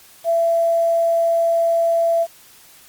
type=tone with quantisation; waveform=sine; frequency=670 Hz; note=E5; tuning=28 cents sharp; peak=-14 dBFS; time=0.24-2.27 s; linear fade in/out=50 ms; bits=7; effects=white hiss -47 dBFS RMS until 2.88 s + Opus 48 kbps